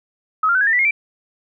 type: tone with pitch steps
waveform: sine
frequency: 1275 / 1390.4 / 1516.2 / 1653.5 / 1803.1 / 1966.3 / 2144 / 2338 Hz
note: D#6 / F6 / F#6 / G#6 / A6 / B6 / C7 / D7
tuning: +42 / -8 / +42 / -8 / +42 / -8 / +42 / -8 cents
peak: -13 dBFS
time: 0.43-0.91 s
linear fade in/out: 5 ms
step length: 60 ms
effects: none